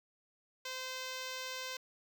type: tone with notch filter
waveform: 5% pulse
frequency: 516 Hz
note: C5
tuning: 24 cents flat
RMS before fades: -42 dBFS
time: 0.65-1.77 s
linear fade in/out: 5 ms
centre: 11000 Hz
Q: 1
effects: none